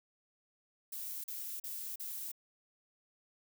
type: noise bursts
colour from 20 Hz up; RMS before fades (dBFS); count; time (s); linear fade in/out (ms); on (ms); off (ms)
violet; -42; 4; 0.92-2.317; 5; 320; 39
effects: none